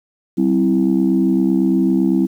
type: chord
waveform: sine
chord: C major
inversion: second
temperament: equal with one note detuned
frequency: 191.85 / 261.6 / 329.6 Hz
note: G3 / C4 / E4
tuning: -37 / 0 / 0 cents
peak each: -16 dBFS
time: 0.37-2.27 s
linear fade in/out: 20 ms
effects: tanh soft clip ceiling -5 dBFS + 8-bit